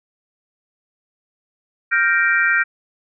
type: chord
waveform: sine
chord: G minor seventh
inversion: third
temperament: equal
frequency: 1396.9 / 1568 / 1864.7 / 2349 Hz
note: F6 / G6 / Bb6 / D7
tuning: 0 / 0 / 0 / 0 cents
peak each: -19 / -18 / -19 / -22 dBFS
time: 1.91-2.64 s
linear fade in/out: 20 ms
effects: none